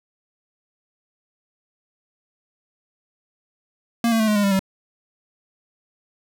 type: tone with pitch steps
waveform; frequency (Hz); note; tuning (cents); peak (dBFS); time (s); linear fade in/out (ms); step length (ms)
square; 233.1 / 225.7 / 218.5 / 211.5 / 204.8 / 198.29 / 191.98; A#3 / A3 / A3 / G#3 / G#3 / G3 / G3; 0 / +44 / -12 / +32 / -24 / +20 / -36; -17; 4.04-4.593; 2; 79
effects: none